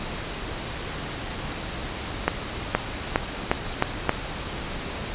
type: accelerating click train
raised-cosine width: 0.5 ms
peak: -3 dBFS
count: 6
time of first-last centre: 2.28-4.093 s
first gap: 470 ms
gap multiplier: 0.87
effects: pink hiss -32 dBFS RMS until 5.14 s + resampled to 8000 Hz